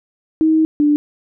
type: tone pair in turn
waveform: sine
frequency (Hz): 316.6 / 295.1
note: D#4 / D4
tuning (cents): +30 / +8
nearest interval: minor second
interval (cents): 122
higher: first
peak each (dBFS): -10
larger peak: neither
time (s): 0.41-0.65 / 0.8-0.96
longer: first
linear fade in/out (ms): 0
effects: none